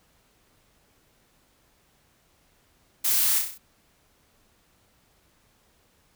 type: noise with echo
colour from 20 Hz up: blue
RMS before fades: -24 dBFS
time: 3.04-3.39 s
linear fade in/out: 10 ms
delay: 32 ms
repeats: 6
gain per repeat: -4 dB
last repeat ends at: 3.582 s
effects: pink hiss -64 dBFS RMS until 6.15 s